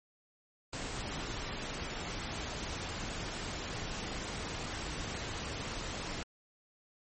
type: noise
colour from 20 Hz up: pink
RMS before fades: -39 dBFS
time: 0.73-6.23 s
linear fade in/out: 2 ms
effects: MP3 32 kbps